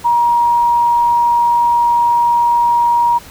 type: tone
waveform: sine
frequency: 949 Hz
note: A#5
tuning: 31 cents sharp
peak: -9 dBFS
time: 0.04-3.19 s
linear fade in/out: 20 ms
effects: pink hiss -37 dBFS RMS until 3.3 s